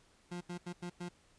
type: tone bursts at uneven times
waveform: 30% pulse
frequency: 176.1 Hz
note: F3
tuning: 15 cents sharp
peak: -37 dBFS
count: 5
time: 0.31-0.41 / 0.49-0.58 / 0.66-0.73 / 0.82-0.9 / 1-1.09 s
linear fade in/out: 10 ms
effects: pink hiss -67 dBFS RMS until 1.38 s + resampled to 22050 Hz